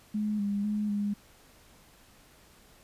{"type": "tone with pitch steps", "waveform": "sine", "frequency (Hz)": [211.2, 202.3, 210, 204.7], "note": ["G#3", "G#3", "G#3", "G#3"], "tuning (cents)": [29, -45, 19, -25], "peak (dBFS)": -27, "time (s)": [0.14, 1.14], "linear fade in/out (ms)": 10, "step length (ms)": 250, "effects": ["pink hiss -58 dBFS RMS until 2.83 s", "resampled to 32000 Hz"]}